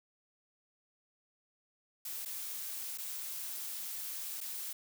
blue noise with dropouts, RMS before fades -41 dBFS, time 2.05-4.73 s, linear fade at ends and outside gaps 5 ms, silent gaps 2.251-2.257 / 2.976-2.983 / 4.406-4.411 s, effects none

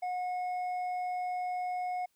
sine tone with hard clipping, 726 Hz, F#5, 33 cents flat, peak -33 dBFS, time 0.02-2.06 s, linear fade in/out 10 ms, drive 4 dB, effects white hiss -75 dBFS RMS until 2.15 s

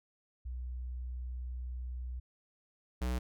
sine / square tone pair in turn, 62 / 62 Hz, B1 / B1, +7 / +7 cents, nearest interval unison, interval 0 cents, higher neither, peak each -37 / -32 dBFS, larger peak second, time 0.45-2.2 / 3.01-3.19 s, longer first, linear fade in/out 10 ms, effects none

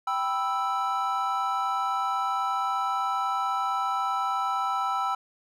triangle chord, E minor, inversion first, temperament equal, 784 / 987.8 / 1318.5 Hz, G5 / B5 / E6, 0 / 0 / 0 cents, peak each -28 / -29 / -26 dBFS, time 0.07-5.15 s, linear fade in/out 5 ms, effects none

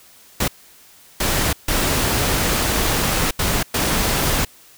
pink noise bursts at uneven times, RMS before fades -19 dBFS, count 5, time 0.4-0.48 / 1.2-1.53 / 1.68-3.31 / 3.39-3.63 / 3.74-4.45 s, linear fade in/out 5 ms, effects white hiss -48 dBFS RMS until 4.77 s

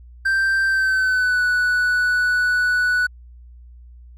triangle tone with pitch glide, 1568 to 1480 Hz, G6 to F#6, 0 to 0 cents, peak -14 dBFS, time 0.25-3.07 s, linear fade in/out 10 ms, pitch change -100 cents, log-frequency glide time 0.66-1.42 s, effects added 60 Hz sine -40 dBFS peak until 4.17 s

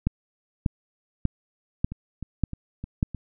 two click trains, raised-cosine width 5 ms, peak -21 / -9 dBFS, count 5 / 6, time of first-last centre 1.92-3.147 / 0.07-3.029 s, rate 3.26 / 1.69 Hz, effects none

